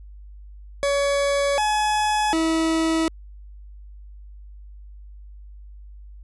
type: tone with pitch steps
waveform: 40% pulse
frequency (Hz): 564 / 848 / 323.7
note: C#5 / G#5 / E4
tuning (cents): +30 / +36 / -31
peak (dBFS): -18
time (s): 0.83-3.08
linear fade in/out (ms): 0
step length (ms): 750
effects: added 50 Hz sine -39 dBFS peak until 6.23 s + resampled to 24000 Hz